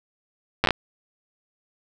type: slowing click train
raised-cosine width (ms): 0.3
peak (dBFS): -3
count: 6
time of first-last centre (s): 0.64-0.707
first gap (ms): 9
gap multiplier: 1.2
effects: none